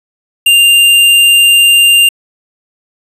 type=tone; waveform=square; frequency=2794 Hz; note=F7; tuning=in tune; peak=-4 dBFS; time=0.46-2.09 s; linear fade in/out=5 ms; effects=resampled to 32000 Hz + 7-bit